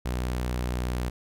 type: tone with pitch glide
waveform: sawtooth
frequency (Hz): 61.74 to 61.38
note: B1 to B1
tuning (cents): 0 to -10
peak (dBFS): -23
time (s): 0.05-1.1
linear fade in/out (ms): 10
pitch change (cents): -10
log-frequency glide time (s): 0.48-0.79
effects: none